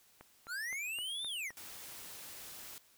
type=click train; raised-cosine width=0.5 ms; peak=-36 dBFS; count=6; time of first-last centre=0.21-1.505 s; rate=3.86 Hz
type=linear two-way sweep; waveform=square; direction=up then down; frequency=1318.5 to 3666 to 1776 Hz; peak=-38 dBFS; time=0.47-1.52 s; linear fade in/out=50 ms; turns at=1.26 s
type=noise; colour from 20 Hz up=white; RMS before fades=-49 dBFS; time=1.57-2.78 s; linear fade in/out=0 ms
effects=white hiss -66 dBFS RMS until 2.97 s